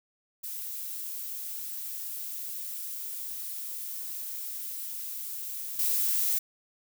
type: noise with level steps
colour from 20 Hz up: violet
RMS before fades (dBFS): -37 / -27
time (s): 0.43-6.39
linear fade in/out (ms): 10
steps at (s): 5.79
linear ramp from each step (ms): 2
effects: none